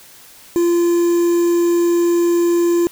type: tone with quantisation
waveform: triangle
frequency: 344.2 Hz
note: F4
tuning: 25 cents flat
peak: -10 dBFS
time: 0.56-2.87 s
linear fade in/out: 0 ms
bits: 5
effects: white hiss -43 dBFS RMS until 2.91 s

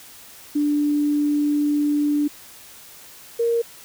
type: tone pair in turn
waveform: sine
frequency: 293.7 / 466.2 Hz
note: D4 / A#4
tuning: 0 / 0 cents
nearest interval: minor sixth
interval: 800 cents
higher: second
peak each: -17 dBFS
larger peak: neither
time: 0.55-2.28 / 3.39-3.62 s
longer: first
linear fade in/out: 10 ms
effects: white hiss -44 dBFS RMS until 3.84 s

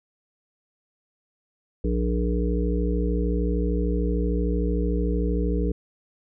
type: harmonic tone with a mistuned harmonic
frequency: 59.5 Hz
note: A#1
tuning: 36 cents sharp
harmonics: 1 / 3 / 5 / 7 / 8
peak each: -23 / -28 / -30 / -31 / -32 dBFS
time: 1.84-5.72 s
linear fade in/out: 5 ms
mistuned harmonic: 8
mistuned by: -23 cents
effects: none

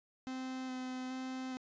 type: tone with vibrato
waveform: 45% pulse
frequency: 257.7 Hz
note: C4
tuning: 26 cents flat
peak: -39 dBFS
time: 0.27-1.57 s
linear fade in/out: 0 ms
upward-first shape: square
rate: 1.2 Hz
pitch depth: 11 cents each way
effects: resampled to 16000 Hz

